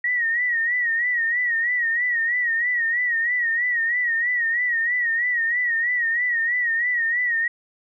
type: tone with vibrato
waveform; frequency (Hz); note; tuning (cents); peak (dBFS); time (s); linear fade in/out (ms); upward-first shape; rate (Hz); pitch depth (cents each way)
sine; 1900; A#6; +33; -19; 0.04-7.48; 5; sine; 3.1; 82
effects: none

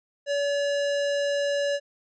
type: tone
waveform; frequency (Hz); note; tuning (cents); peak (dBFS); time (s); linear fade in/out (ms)
square; 570; C#5; +48; -24; 0.26-1.8; 50
effects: resampled to 16000 Hz

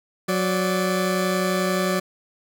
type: tone pair together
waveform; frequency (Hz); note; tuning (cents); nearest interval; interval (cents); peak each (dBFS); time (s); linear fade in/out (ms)
20% pulse; 184.1 / 583.6; F#3 / D5; -8 / -11; octave + minor sixth; 1997; -17 / -20; 0.28-2; 10
effects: none

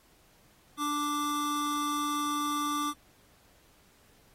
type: tone pair together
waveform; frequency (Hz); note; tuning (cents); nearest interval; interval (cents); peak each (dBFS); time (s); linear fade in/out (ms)
square; 293.7 / 1174.8; D4 / D6; 0 / 0; 2 octaves; 2400; -34 / -31; 0.77-2.94; 50
effects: pink hiss -63 dBFS RMS until 4.34 s + AAC 48 kbps

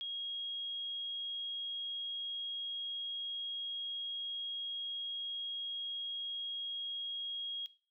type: tone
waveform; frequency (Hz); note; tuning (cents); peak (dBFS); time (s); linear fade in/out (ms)
sine; 3279; G#7; -23; -38; 0.01-7.66; 0
effects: noise-tail reverb RT60 0.4 s tail -17 dB re dry

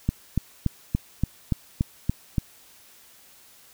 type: click train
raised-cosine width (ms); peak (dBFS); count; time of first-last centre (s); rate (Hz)
5; -9; 9; 0.09-2.382; 3.49
effects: white hiss -53 dBFS RMS until 3.73 s

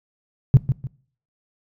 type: tone with echo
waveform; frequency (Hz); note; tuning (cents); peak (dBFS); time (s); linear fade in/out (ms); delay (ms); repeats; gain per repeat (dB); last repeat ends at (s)
sine; 133.8; C3; +39; -5; 0.54-0.57; 0; 150; 2; -10; 0.87
effects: noise-tail reverb RT60 0.5 s tail -21 dB re dry + tanh soft clip ceiling -2 dBFS

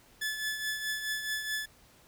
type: tone with tremolo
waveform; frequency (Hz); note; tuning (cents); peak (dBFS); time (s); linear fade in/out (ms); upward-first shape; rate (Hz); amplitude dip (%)
sawtooth; 1728; A6; -32; -26; 0.21-1.66; 10; triangle; 4.7; 60
effects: pink hiss -60 dBFS RMS until 2.07 s

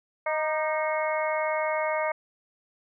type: harmonic tone with a mistuned harmonic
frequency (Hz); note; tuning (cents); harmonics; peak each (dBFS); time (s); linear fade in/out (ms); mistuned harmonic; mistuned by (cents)
311.1; D#4; 0; 2 / 3 / 4 / 5 / 6 / 7; -27 / -31 / -34 / -39 / -38 / -33; 0.26-2.12; 5; 4; -42
effects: none

